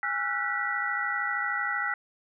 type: tone cluster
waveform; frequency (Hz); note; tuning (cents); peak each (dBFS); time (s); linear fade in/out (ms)
sine; 820 / 1341 / 1456 / 1509 / 1953; G#5 / E6 / F#6 / F#6 / B6; -22 / +29 / -28 / +34 / -20; -36 / -33 / -34 / -36 / -30; 0.03-1.94; 2
effects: none